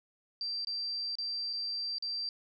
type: tone with dropouts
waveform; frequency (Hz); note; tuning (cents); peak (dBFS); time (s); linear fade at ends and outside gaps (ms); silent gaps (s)
sine; 4699; D8; 0; -33; 0.41-2.29; 1; 0.648-0.671 / 1.154-1.185 / 1.53-1.534 / 1.984-2.024
effects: none